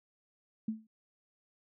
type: tone with exponential decay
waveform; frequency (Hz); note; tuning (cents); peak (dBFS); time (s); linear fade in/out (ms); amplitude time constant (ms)
sine; 219.6; A3; -3; -28; 0.68-0.87; 5; 41
effects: none